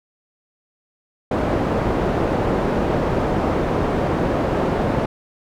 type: low-pass noise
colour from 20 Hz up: white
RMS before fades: -20 dBFS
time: 1.31-5.06 s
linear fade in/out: 5 ms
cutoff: 580 Hz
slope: 12 dB/octave
effects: none